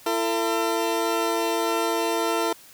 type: tone pair together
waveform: 20% pulse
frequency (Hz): 337 / 449.9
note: E4 / A4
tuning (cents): +38 / +39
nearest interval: perfect fourth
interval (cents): 501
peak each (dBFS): -20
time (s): 0.06-2.53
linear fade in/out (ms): 5
effects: white hiss -49 dBFS RMS until 2.73 s